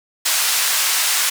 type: band-pass noise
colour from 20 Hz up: white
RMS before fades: -18 dBFS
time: 0.25-1.3 s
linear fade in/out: 10 ms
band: 990 to 11000 Hz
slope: 12 dB/octave
effects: none